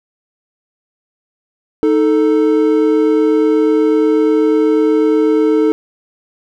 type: tone pair together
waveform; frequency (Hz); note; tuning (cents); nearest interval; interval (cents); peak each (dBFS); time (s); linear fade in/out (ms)
triangle; 311.8 / 440; D#4 / A4; +4 / 0; tritone; 596; -10; 1.83-5.72; 0
effects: none